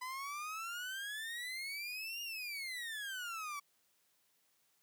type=exponential two-way sweep; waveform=30% pulse; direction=up then down; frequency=999 to 2847 to 1129 Hz; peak=-38 dBFS; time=0.01-3.6 s; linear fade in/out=10 ms; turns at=2.22 s; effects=white hiss -75 dBFS RMS until 4.82 s + high-pass 100 Hz 12 dB/octave